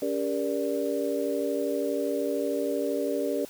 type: tone cluster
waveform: sine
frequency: 282.2 / 400.1 / 472.9 / 585 Hz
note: C#4 / G4 / A#4 / D5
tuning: +31 / +35 / +25 / -7 cents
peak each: -31 dBFS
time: 0.02-3.45 s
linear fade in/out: 2 ms
effects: white hiss -48 dBFS RMS until 3.49 s